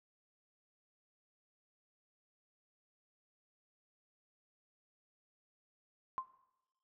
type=tone with exponential decay; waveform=sine; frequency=1046.5 Hz; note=C6; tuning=in tune; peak=-31 dBFS; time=6.18-6.28 s; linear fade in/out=0 ms; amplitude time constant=21 ms; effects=noise-tail reverb RT60 0.9 s tail -17 dB re dry